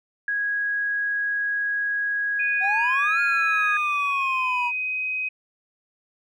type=tone; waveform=sine; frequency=1654 Hz; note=G#6; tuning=8 cents flat; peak=-22 dBFS; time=0.28-3.77 s; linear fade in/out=2 ms
type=tone with pitch glide; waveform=sine; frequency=2471 to 2519 Hz; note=D#7 to D#7; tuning=-13 to +21 cents; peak=-24 dBFS; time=2.39-5.29 s; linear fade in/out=10 ms; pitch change=+34 cents; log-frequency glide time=3-5.05 s
type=exponential two-way sweep; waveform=triangle; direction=up then down; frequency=740 to 1411 to 955 Hz; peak=-22 dBFS; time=2.6-4.72 s; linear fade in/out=50 ms; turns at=3.21 s
effects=none